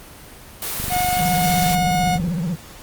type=noise; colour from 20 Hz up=white; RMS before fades=-26 dBFS; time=0.62-1.75 s; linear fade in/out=2 ms
type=click train; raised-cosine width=5 ms; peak=-17 dBFS; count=37; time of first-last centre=0.8-2.281 s; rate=24.3 Hz
type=tone; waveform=45% pulse; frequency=725 Hz; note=F#5; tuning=35 cents flat; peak=-18 dBFS; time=0.89-2.19 s; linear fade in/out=50 ms
type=tone with vibrato; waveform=triangle; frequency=171.3 Hz; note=F3; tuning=33 cents flat; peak=-18 dBFS; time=1.18-2.56 s; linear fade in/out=20 ms; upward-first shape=triangle; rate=16 Hz; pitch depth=210 cents each way
effects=pink hiss -41 dBFS RMS until 2.82 s + Opus 24 kbps